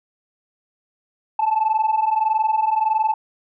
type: tone pair together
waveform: sine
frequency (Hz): 858.4 / 880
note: A5 / A5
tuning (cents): -43 / 0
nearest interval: unison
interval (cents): 43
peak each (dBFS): -19 / -17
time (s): 1.39-3.14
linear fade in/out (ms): 5
effects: tanh soft clip ceiling -12 dBFS